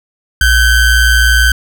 square ring-modulated tone, 791 Hz, G5, 15 cents sharp, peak -4 dBFS, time 0.41-1.52 s, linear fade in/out 2 ms, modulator 731 Hz, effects none

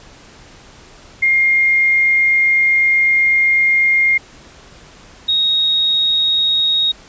sine tone pair in turn, 2124 / 3758 Hz, C7 / A#7, +25 / +13 cents, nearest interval minor seventh, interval 988 cents, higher second, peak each -10 / -12 dBFS, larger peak first, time 1.22-4.18 / 5.28-6.92 s, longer first, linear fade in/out 10 ms, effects pink hiss -42 dBFS RMS until 7.08 s + resampled to 16000 Hz

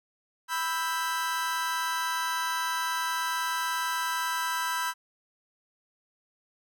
40% pulse chord, E minor, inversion second, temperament just, 988.9 / 1318.5 / 1582.2 Hz, B5 / E6 / G6, +2 / 0 / +16 cents, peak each -30 / -33 / -32 dBFS, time 0.48-4.94 s, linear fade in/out 50 ms, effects none

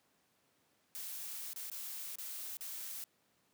blue noise with dropouts, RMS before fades -44 dBFS, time 0.95-3.04 s, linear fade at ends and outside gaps 0 ms, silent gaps 1.533-1.56 / 1.699-1.716 / 2.156-2.185 / 2.57-2.608 s, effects pink hiss -74 dBFS RMS until 3.53 s + high-pass 150 Hz 12 dB/octave

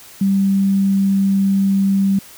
sine tone, 195.6 Hz, G3, 4 cents flat, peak -12 dBFS, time 0.21-2.19 s, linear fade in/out 5 ms, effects white hiss -41 dBFS RMS until 2.37 s

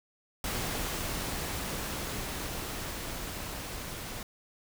pink noise with level ramp, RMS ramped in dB -33 to -40 dBFS, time 0.44-4.23 s, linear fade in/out 2 ms, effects none

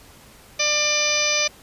harmonic tone with a mistuned harmonic, 596 Hz, D5, 25 cents sharp, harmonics 1 / 2 / 3 / 4 / 5 / 6 / 7 / 8 / 9 / 10, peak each -27 / -32 / -33 / -23 / -31 / -29 / -33 / -26 / -32 / -24 dBFS, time 0.59-1.48 s, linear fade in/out 10 ms, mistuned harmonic 8, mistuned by +25 cents, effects pink hiss -48 dBFS RMS until 1.62 s + resampled to 32000 Hz

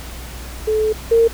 sine tone pair in turn, 433.1 / 458.9 Hz, A4 / A#4, -27 / -27 cents, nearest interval minor second, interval 100 cents, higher second, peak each -14 / -9 dBFS, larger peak second, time 0.67-0.93 / 1.11-1.28 s, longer first, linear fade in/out 10 ms, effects added 60 Hz sine -31 dBFS peak until 1.33 s + pink hiss -35 dBFS RMS until 1.33 s

